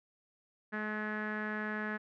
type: tone with low-pass filter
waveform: sawtooth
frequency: 213 Hz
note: G#3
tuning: 44 cents sharp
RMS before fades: -37 dBFS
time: 0.72-1.98 s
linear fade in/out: 20 ms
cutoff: 1700 Hz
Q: 7
effects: none